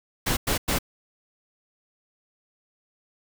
pink noise bursts, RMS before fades -24 dBFS, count 3, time 0.26-0.788 s, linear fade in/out 10 ms, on 110 ms, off 99 ms, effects none

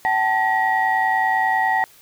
sine tone cluster, 764 / 874 / 1905 Hz, G5 / A5 / A#6, -45 / -12 / +37 cents, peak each -20 dBFS, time 0.05-1.84 s, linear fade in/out 0 ms, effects tanh soft clip ceiling -8 dBFS + white hiss -50 dBFS RMS until 2.01 s

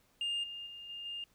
sine tone with level steps, 2815 Hz, F7, 13 cents sharp, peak -30 / -41 / -45 / -41 / -38 dBFS, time 0.21-1.24 s, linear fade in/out 2 ms, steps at 0.43 / 0.66 / 0.89 / 1.05 s, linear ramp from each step 10 ms, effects tanh soft clip ceiling -31 dBFS + pink hiss -70 dBFS RMS until 1.34 s

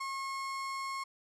35% pulse tone, 1084 Hz, C#6, 39 cents flat, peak -34 dBFS, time 0-1.04 s, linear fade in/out 10 ms, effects low-pass 9000 Hz 12 dB/octave

